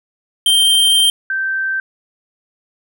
square / sine tone pair in turn, 3154 / 1557.1 Hz, G7 / G6, +10 / -12 cents, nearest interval octave, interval 1222 cents, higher first, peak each -10 / -16 dBFS, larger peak first, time 0.46-1.1 / 1.3-1.8 s, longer first, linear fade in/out 2 ms, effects none

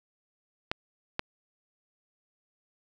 clicks, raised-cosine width 0.3 ms, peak -12 dBFS, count 2, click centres 0.715 / 1.194 s, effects none

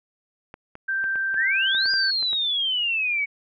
clicks, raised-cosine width 0.5 ms, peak -24 dBFS, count 10, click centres 0.541 / 0.754 / 1.041 / 1.157 / 1.343 / 1.749 / 1.858 / 1.938 / 2.227 / 2.331 s
sine tone, 1568 Hz, G6, in tune, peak -22 dBFS, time 0.88-2.11 s, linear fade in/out 10 ms
sine exponential two-way sweep, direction up then down, 1661.2 to 4900 to 2220 Hz, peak -21 dBFS, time 1.36-3.26 s, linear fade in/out 20 ms, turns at 1.91 s
effects none

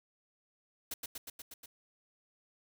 white noise with echo, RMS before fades -39 dBFS, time 0.91-0.94 s, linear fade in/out 5 ms, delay 120 ms, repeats 6, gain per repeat -2 dB, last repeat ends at 1.66 s, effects none

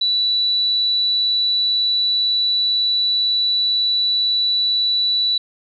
sine tone, 3951 Hz, B7, in tune, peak -15 dBFS, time 0.01-5.38 s, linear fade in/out 5 ms, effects none

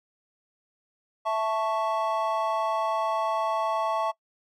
triangle chord, A major, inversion second, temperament equal, 659.3 / 880 / 1108.7 Hz, E5 / A5 / C#6, 0 / 0 / 0 cents, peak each -26 / -27 / -27 dBFS, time 1.25-4.12 s, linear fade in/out 20 ms, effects noise-tail reverb RT60 0.1 s tail -23 dB re dry

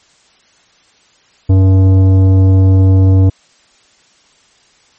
triangle tone with tanh clipping, 95 Hz, F#2, 46 cents sharp, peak -6 dBFS, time 1.49-3.3 s, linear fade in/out 10 ms, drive 16 dB, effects white hiss -50 dBFS RMS until 4.98 s + MP3 32 kbps

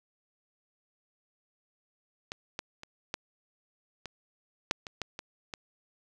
clicks, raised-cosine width 0.2 ms, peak -19 / -17 / -26 / -15 / -22 / -8 / -23 / -16 / -21 / -20 dBFS, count 10, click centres 2.319 / 2.591 / 2.834 / 3.141 / 4.057 / 4.711 / 4.868 / 5.017 / 5.191 / 5.538 s, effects none

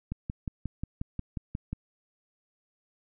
click train, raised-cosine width 5 ms, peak -20 dBFS, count 10, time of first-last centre 0.12-1.73 s, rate 5.59 Hz, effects none

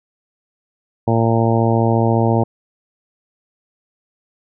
harmonic tone, 114.5 Hz, A#2, 31 cents flat, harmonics 1 / 2 / 3 / 4 / 5 / 6 / 7 / 8, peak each -16 / -19 / -21 / -22 / -23 / -24 / -24 / -25 dBFS, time 1.07-2.44 s, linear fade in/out 10 ms, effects none

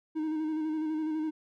triangle tone with vibrato, 311.9 Hz, D#4, 4 cents sharp, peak -27 dBFS, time 0.15-1.31 s, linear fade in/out 20 ms, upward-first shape square, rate 12 Hz, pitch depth 27 cents each way, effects none

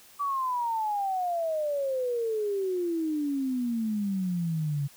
sine exponential sweep, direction down, 1160 to 138.59 Hz, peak -26 dBFS, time 0.19-4.88 s, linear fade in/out 20 ms, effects white hiss -54 dBFS RMS until 4.96 s

